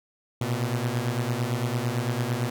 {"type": "beating tone pair", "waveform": "sawtooth", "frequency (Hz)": [116.54, 125.44], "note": ["A#2", "B2"], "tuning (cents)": [0, 27], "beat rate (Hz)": 8.9, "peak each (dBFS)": -24, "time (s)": [0.41, 2.5], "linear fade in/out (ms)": 5, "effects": []}